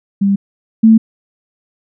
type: tone pair in turn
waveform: sine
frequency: 198.2 / 222.5 Hz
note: G3 / A3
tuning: +19 / +20 cents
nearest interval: major second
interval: 201 cents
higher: second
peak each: -9 / -3 dBFS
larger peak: second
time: 0.21-0.36 / 0.83-0.98 s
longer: neither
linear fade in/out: 10 ms
effects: none